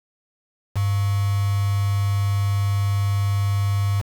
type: tone with quantisation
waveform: sine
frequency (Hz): 100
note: G2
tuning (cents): +35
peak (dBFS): -18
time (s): 0.75-4.02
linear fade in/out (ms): 20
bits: 5
effects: none